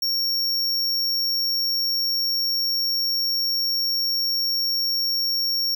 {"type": "tone", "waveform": "square", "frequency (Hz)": 5520, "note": "F8", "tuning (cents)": -21, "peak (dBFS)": -21, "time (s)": [0.02, 5.75], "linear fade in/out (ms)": 5, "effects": []}